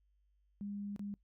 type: tone with dropouts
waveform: sine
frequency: 202.8 Hz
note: G#3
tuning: 41 cents flat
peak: -39 dBFS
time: 0.61-1.14 s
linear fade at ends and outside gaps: 0 ms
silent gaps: 0.962-0.994 s
effects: noise-tail reverb RT60 0.1 s tail -24 dB re dry + added 50 Hz sine -70 dBFS peak until 1.23 s